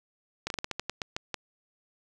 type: slowing click train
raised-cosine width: 0.2 ms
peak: -14 dBFS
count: 11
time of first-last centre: 0.47-1.343 s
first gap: 32 ms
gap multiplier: 1.21
effects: none